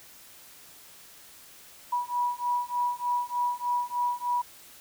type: beating tone pair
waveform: sine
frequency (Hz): 972 / 975.3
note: B5 / B5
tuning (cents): -28 / -22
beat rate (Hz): 3.3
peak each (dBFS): -29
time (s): 1.92-4.42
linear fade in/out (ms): 10
effects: white hiss -51 dBFS RMS until 4.8 s

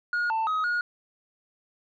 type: tone with pitch steps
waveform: sine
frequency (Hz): 1437 / 890 / 1264 / 1441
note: F6 / A5 / D#6 / F#6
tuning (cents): +49 / +20 / +27 / -46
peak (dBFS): -21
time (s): 0.13-0.81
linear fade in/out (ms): 2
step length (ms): 170
effects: tanh soft clip ceiling -23 dBFS

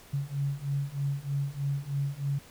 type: beating tone pair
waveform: sine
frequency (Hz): 138.59 / 141.79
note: C#3 / C#3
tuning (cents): 0 / +40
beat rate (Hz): 3.2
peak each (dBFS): -32 / -31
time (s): 0.13-2.39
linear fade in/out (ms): 10
effects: pink hiss -53 dBFS RMS until 2.5 s

